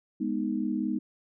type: chord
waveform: sine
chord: G# minor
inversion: none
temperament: equal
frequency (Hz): 207.7 / 246.9 / 311.1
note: G#3 / B3 / D#4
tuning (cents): 0 / 0 / 0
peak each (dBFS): -31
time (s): 0.2-0.99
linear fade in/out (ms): 10
effects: none